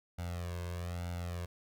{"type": "tone with flanger", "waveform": "sawtooth", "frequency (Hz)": 87.31, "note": "F2", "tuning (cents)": 0, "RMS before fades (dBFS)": -39, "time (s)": [0.18, 1.46], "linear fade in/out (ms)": 10, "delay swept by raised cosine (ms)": [1.4, 1.9], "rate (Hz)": 1.1, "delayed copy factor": 0.95, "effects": []}